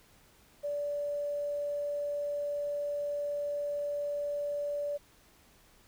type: tone with quantisation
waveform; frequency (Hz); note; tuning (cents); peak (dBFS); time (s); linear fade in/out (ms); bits
sine; 580; D5; -22; -31; 0.63-4.98; 20; 10
effects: pink hiss -62 dBFS RMS until 5.87 s